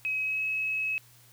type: tone with pitch glide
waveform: sine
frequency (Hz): 2546 to 2570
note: D#7 to E7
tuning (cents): +39 to -45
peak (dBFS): -27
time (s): 0.05-0.98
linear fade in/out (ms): 0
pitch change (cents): +16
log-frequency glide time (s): 0.21-0.43
effects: added 120 Hz sine -59 dBFS peak until 1.32 s + white hiss -58 dBFS RMS until 1.32 s